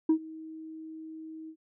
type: tone with ADSR envelope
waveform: sine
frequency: 317.8 Hz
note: D#4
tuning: 37 cents sharp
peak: -16 dBFS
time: 0.09-1.56 s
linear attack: 6 ms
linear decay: 84 ms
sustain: -24 dB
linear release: 72 ms
effects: tanh soft clip ceiling -18 dBFS